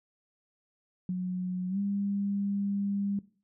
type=tone with pitch glide; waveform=sine; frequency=182.5 to 200.2 Hz; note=F#3 to G3; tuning=-24 to +37 cents; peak=-28 dBFS; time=1.09-3.19 s; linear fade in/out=2 ms; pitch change=+161 cents; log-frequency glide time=1.69-1.78 s; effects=noise-tail reverb RT60 0.4 s tail -18 dB re dry